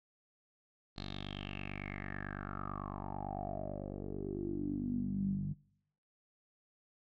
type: tone with low-pass filter sweep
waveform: 10% pulse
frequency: 49 Hz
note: G1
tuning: in tune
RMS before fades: -40 dBFS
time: 0.96-5.54 s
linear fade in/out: 20 ms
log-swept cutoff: 4200 to 160 Hz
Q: 8.2
effects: noise-tail reverb RT60 0.8 s tail -24 dB re dry